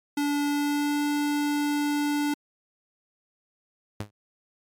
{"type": "tone with pitch glide", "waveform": "square", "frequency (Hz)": [289.1, 292.3], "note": ["D4", "D4"], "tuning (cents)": [-27, -8], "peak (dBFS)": -24, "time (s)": [0.17, 2.34], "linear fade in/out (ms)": 5, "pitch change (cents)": 19, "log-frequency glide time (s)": [0.44, 1.03]}
{"type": "tone with exponential decay", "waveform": "sawtooth", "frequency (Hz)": 103.83, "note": "G#2", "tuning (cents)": 0, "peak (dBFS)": -23, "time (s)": [4, 4.11], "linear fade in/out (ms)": 5, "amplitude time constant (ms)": 23}
{"effects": ["MP3 96 kbps"]}